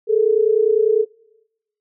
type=tone pair together; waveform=sine; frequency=421.4 / 451.4 Hz; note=G#4 / A4; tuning=+25 / +44 cents; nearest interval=minor second; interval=119 cents; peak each=-15 dBFS; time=0.07-1.06 s; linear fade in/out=50 ms; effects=noise-tail reverb RT60 0.9 s tail -24 dB re dry